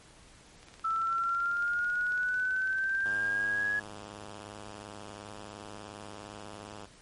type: click train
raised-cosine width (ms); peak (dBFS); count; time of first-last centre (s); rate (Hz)
0.2; -33; 44; 0.63-3.006; 18.1
type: exponential sweep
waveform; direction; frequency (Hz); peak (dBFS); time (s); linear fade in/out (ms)
sine; up; 1318.5 to 1684; -27; 0.84-3.8; 10
type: tone with vibrato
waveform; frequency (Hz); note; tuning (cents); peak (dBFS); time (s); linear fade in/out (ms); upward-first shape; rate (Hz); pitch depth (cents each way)
5% pulse; 102.6; G#2; -21; -32; 3.05-6.86; 10; triangle; 20; 170
effects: pink hiss -56 dBFS RMS until 7.01 s + MP3 48 kbps